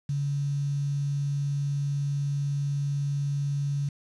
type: tone with quantisation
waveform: sine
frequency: 142 Hz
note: C#3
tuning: 42 cents sharp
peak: -25 dBFS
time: 0.09-3.89 s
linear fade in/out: 5 ms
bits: 8
effects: resampled to 22050 Hz